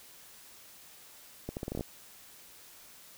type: accelerating click train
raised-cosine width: 2 ms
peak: -22 dBFS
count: 9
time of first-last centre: 1.49-1.809 s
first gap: 79 ms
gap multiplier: 0.79
effects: white hiss -54 dBFS RMS until 3.17 s